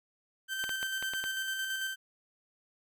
30% pulse tone with tremolo, 1553 Hz, G6, 17 cents flat, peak -29 dBFS, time 0.48-1.96 s, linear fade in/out 50 ms, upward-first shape square, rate 9 Hz, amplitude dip 30%
clicks, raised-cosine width 0.3 ms, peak -22 dBFS, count 6, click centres 0.64 / 0.693 / 0.829 / 1.026 / 1.136 / 1.24 s
effects none

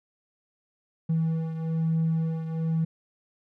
triangle beating tone pair, 161.9 / 163 Hz, E3 / E3, -31 / -19 cents, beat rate 1.1 Hz, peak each -22 / -28 dBFS, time 1.09-2.85 s, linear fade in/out 10 ms, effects tanh soft clip ceiling -17 dBFS

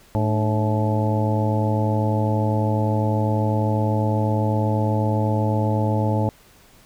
harmonic tone with a mistuned harmonic, 108 Hz, A2, 32 cents flat, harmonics 1 / 2 / 3 / 4 / 5 / 6 / 7 / 8, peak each -20 / -26 / -28 / -32 / -28 / -31 / -37 / -28 dBFS, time 0.15-6.29 s, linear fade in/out 0 ms, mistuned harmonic 3, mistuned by -88 cents, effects pink hiss -52 dBFS RMS until 6.85 s

